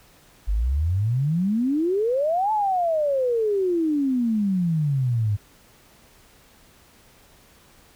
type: exponential two-way sweep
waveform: sine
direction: up then down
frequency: 47.3 to 880 to 99.7 Hz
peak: -19 dBFS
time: 0.47-5.37 s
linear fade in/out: 20 ms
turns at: 2.52 s
effects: pink hiss -54 dBFS RMS until 7.95 s